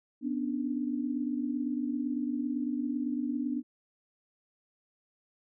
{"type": "tone cluster", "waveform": "sine", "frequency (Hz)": [246.6, 276.7, 294.5], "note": ["B3", "C#4", "D4"], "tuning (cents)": [-2, -3, 5], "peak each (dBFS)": [-32, -39, -33], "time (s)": [0.21, 3.63], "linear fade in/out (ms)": 50, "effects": []}